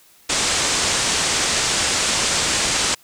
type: low-pass noise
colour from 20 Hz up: white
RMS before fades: -20 dBFS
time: 0.29-2.95 s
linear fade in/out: 10 ms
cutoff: 8500 Hz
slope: 48 dB/octave
effects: white hiss -52 dBFS RMS until 3.03 s